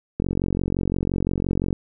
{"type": "click train", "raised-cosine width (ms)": 3, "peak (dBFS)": -10, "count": 71, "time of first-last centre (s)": [0.2, 1.728], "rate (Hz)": 45.8, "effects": []}